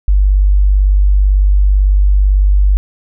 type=tone; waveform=sine; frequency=49 Hz; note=G1; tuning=in tune; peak=-6 dBFS; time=0.08-2.77 s; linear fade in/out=0 ms; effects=none